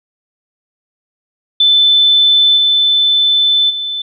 sine tone with level steps, 3520 Hz, A7, in tune, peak -6 / -8 / -17 dBFS, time 1.6-4.02 s, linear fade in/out 5 ms, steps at 2.56 / 3.69 s, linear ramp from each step 20 ms, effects none

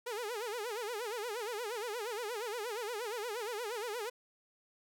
sawtooth tone with vibrato, 450 Hz, A4, 39 cents sharp, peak -33 dBFS, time 0.06-4.1 s, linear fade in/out 10 ms, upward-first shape sine, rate 8.5 Hz, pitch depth 180 cents each way, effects none

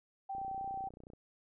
sine tone with vibrato, 778 Hz, G5, 13 cents flat, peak -37 dBFS, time 0.29-0.89 s, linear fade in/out 10 ms, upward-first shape sine, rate 3.3 Hz, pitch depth 8 cents each way
click train, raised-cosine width 2 ms, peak -39 dBFS, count 25, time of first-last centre 0.35-1.134 s, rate 30.6 Hz
effects none

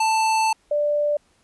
square / sine tone pair in turn, 883 / 589.3 Hz, A5 / D5, +6 / +6 cents, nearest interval perfect fifth, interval 700 cents, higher first, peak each -18 dBFS, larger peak neither, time 0-0.53 / 0.71-1.17 s, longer first, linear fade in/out 5 ms, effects pink hiss -62 dBFS RMS until 1.43 s + resampled to 24000 Hz

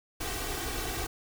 pink noise with comb filter, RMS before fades -34 dBFS, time 0.2-1.07 s, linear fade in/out 10 ms, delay 2.6 ms, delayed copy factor +0.75, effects none

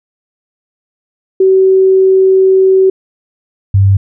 sine tone pair in turn, 380.2 / 98 Hz, F#4 / G2, +47 / 0 cents, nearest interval octave + major seventh, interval 2347 cents, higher first, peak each -4 dBFS, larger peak neither, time 1.4-2.9 / 3.74-3.97 s, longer first, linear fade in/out 5 ms, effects none

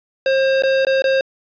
square tone with dropouts, 534 Hz, C5, 35 cents sharp, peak -14 dBFS, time 0.26-1.21 s, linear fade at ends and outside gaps 2 ms, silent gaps 0.623-0.635 / 0.85-0.868 / 1.021-1.041 s, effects resampled to 11025 Hz + 7-bit

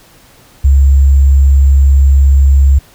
sine tone with sample-and-hold, 68.6 Hz, C#2, 17 cents flat, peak -3 dBFS, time 0.64-2.79 s, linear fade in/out 10 ms, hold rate 7350 Hz, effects pink hiss -43 dBFS RMS until 2.94 s

